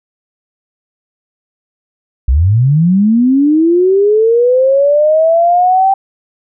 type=linear sweep; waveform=sine; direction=up; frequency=57.2 to 784 Hz; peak=-6 dBFS; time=2.28-5.94 s; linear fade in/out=5 ms; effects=none